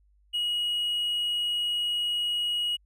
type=tone with hard clipping; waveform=sine; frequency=2900 Hz; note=F#7; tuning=35 cents flat; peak=-26 dBFS; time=0.33-2.77 s; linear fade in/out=20 ms; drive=2 dB; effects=added 50 Hz sine -60 dBFS peak until 2.85 s